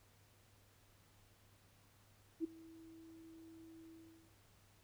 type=tone with ADSR envelope; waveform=sine; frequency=326 Hz; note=E4; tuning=19 cents flat; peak=-33 dBFS; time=2.4-4.35 s; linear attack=42 ms; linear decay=12 ms; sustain=-22 dB; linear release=430 ms; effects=added 100 Hz sine -70 dBFS peak until 4.83 s + pink hiss -70 dBFS RMS until 4.83 s